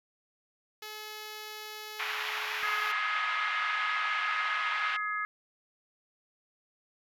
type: tone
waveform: 5% pulse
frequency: 427.5 Hz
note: A4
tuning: 50 cents flat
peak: -29 dBFS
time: 0.82-2.92 s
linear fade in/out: 5 ms
type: band-pass noise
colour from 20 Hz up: white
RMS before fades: -35 dBFS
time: 1.99-4.97 s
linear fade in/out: 10 ms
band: 930 to 2800 Hz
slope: 24 dB/octave
type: harmonic tone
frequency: 420 Hz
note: G#4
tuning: 19 cents sharp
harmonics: 3 / 4 / 5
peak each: -33 / -35 / -37 dBFS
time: 2.63-5.25 s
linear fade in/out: 0 ms
effects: none